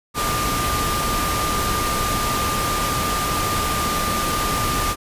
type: tone in noise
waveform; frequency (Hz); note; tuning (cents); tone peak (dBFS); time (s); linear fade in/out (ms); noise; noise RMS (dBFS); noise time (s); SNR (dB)
sine; 1200; D6; +37; -23; 0.14-4.96; 50; pink; -23; 0.14-4.96; -3
effects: resampled to 32000 Hz